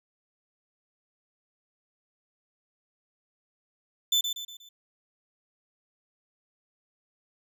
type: tone with echo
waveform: 35% pulse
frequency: 3520 Hz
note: A7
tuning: in tune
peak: -19 dBFS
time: 4.12-4.21 s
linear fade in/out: 5 ms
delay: 120 ms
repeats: 4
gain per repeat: -7 dB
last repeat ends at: 4.69 s
effects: none